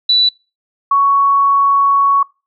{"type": "tone pair in turn", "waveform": "sine", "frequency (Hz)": [3959, 1114.8], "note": ["B7", "C#6"], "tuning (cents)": [3, 9], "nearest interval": "octave + minor seventh", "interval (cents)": 2194, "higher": "first", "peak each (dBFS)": -8, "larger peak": "neither", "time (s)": [[0.09, 0.29], [0.91, 2.23]], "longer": "second", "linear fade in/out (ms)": 5, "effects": ["noise-tail reverb RT60 0.3 s tail -25 dB re dry"]}